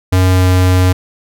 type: tone with pitch glide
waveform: square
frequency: 92.5 to 91.81 Hz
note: F#2 to F#2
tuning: 0 to -13 cents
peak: -8 dBFS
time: 0.12-0.93 s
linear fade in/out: 10 ms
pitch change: -13 cents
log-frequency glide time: 0.29-0.47 s
effects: none

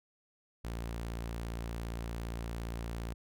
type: tone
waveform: sawtooth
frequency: 57.4 Hz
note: A#1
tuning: 26 cents flat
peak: -33 dBFS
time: 0.64-3.14 s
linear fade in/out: 10 ms
effects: none

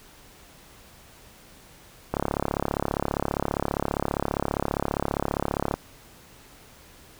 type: click train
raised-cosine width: 1 ms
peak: -10 dBFS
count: 127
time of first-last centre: 2.14-5.74 s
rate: 35 Hz
effects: pink hiss -51 dBFS RMS until 7.19 s

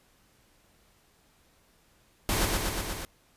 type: noise with echo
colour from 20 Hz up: pink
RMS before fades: -27 dBFS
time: 2.29-2.45 s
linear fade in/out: 0 ms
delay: 120 ms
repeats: 5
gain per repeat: -2 dB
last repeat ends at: 3.05 s
effects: pink hiss -64 dBFS RMS until 3.36 s + resampled to 32000 Hz

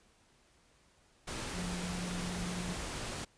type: tone in noise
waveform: sine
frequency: 178.1 Hz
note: F3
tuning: 34 cents sharp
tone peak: -38 dBFS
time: 1.54-2.74 s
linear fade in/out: 10 ms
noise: pink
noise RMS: -40 dBFS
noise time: 1.27-3.25 s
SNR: -1 dB
effects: pink hiss -67 dBFS RMS until 3.37 s + resampled to 22050 Hz

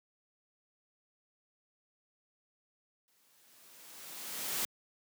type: noise with exponential growth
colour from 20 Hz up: white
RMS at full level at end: -33 dBFS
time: 3.08-4.65 s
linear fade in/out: 0 ms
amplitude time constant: 340 ms
effects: high-pass 150 Hz 12 dB/octave

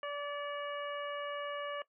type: harmonic tone with a mistuned harmonic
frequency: 578 Hz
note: D5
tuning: 28 cents flat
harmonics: 1 / 2 / 3 / 4 / 5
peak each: -39 / -41 / -45 / -51 / -48 dBFS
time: 0.03-1.82 s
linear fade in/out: 2 ms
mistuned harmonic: 4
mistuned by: -26 cents
effects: noise-tail reverb RT60 0.1 s tail -18 dB re dry

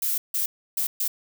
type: noise bursts at uneven times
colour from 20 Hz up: violet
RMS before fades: -25 dBFS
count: 4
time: 0.02-0.18 / 0.34-0.46 / 0.77-0.87 / 1-1.08 s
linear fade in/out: 5 ms
effects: none

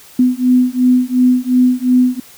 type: beating tone pair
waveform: sine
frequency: 250 / 252.8 Hz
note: B3 / B3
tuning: +21 / +41 cents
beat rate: 2.8 Hz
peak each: -12 dBFS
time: 0.19-2.2 s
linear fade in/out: 5 ms
effects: white hiss -41 dBFS RMS until 2.37 s

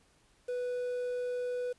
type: tone with quantisation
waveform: triangle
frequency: 493.9 Hz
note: B4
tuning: in tune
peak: -30 dBFS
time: 0.48-1.73 s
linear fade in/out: 10 ms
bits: 9
effects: pink hiss -67 dBFS RMS until 1.78 s + resampled to 24000 Hz

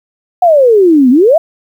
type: exponential two-way sweep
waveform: sine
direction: down then up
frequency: 740 to 240 to 691 Hz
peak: -3 dBFS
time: 0.42-1.38 s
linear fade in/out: 5 ms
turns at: 1.1 s
effects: 7-bit

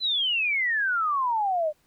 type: exponential sweep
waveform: sine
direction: down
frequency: 4108 to 591 Hz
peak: -22 dBFS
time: 0-1.73 s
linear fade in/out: 50 ms
effects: pink hiss -66 dBFS RMS until 1.86 s

